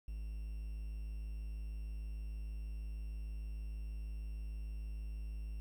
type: tone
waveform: triangle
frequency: 53.2 Hz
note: G#1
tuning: 42 cents sharp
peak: -38 dBFS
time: 0.08-5.6 s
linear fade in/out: 0 ms
effects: 11-bit